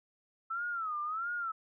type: tone with vibrato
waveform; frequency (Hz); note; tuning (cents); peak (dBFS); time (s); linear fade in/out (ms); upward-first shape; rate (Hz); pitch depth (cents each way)
sine; 1308; E6; -14; -33; 0.5-1.52; 10; sine; 1.5; 160
effects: none